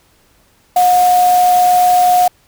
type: tone in noise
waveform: sine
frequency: 722 Hz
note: F#5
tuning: 43 cents flat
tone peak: -7 dBFS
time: 0.76-2.28 s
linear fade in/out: 5 ms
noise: white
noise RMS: -24 dBFS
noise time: 0.76-2.28 s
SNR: +14 dB
effects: pink hiss -53 dBFS RMS until 2.47 s